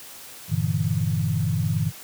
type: chord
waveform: sine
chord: E half-diminished seventh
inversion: first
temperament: equal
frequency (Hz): 98 / 116.54 / 146.83 / 164.81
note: G2 / Bb2 / D3 / E3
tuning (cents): 0 / 0 / 0 / 0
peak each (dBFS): -26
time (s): 0.48-1.92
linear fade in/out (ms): 50
effects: white hiss -42 dBFS RMS until 2.03 s + high-pass 60 Hz 12 dB/octave